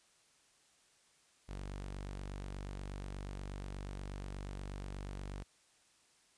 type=tone; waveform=sawtooth; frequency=48.33 Hz; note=G1; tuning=24 cents flat; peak=-38 dBFS; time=1.48-5.44 s; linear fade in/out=20 ms; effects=white hiss -69 dBFS RMS until 6.37 s + resampled to 22050 Hz